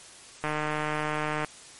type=click train; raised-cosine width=0.5 ms; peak=-14 dBFS; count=154; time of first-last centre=0.44-1.447 s; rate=152 Hz; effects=white hiss -48 dBFS RMS until 1.79 s + MP3 48 kbps